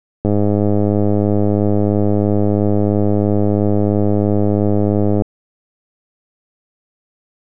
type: click train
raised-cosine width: 2 ms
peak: -3 dBFS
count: 513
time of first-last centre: 0.25-5.221 s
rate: 103 Hz
effects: none